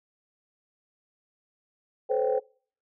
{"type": "tone cluster", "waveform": "sine", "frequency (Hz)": [434.5, 511, 549, 779], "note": ["A4", "C5", "C#5", "G5"], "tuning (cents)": [-22, -41, -17, -11], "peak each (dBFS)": [-28, -25, -30, -32], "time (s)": [2.09, 2.4], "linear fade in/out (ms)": 20, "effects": ["noise-tail reverb RT60 0.5 s tail -26 dB re dry", "tanh soft clip ceiling -14 dBFS"]}